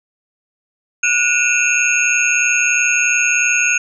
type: tone cluster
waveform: sine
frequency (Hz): 1460 / 2441 / 2592 / 2715 / 6540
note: F#6 / D#7 / E7 / F7 / G#8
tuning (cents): -24 / -34 / -30 / -50 / -28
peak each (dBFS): -19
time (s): 1.03-3.78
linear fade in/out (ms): 5
effects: none